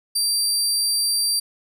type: tone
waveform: 25% pulse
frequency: 4699 Hz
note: D8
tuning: in tune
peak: -14 dBFS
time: 0.15-1.4 s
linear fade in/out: 10 ms
effects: none